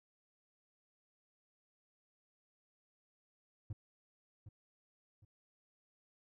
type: tone with echo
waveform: triangle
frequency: 104.5 Hz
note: G#2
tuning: 11 cents sharp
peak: -37 dBFS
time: 3.7-3.73 s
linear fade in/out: 5 ms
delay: 760 ms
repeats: 2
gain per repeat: -10 dB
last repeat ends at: 5.25 s
effects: none